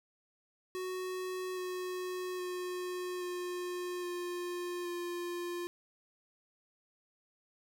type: tone with pitch steps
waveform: square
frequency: 369.7 / 365.7 / 361.7 / 357.7 / 353.8 / 350 Hz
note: F#4 / F#4 / F#4 / F4 / F4 / F4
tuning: -1 / -20 / -39 / +41 / +23 / +4 cents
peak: -37 dBFS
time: 0.75-5.67 s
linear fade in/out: 0 ms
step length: 820 ms
effects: none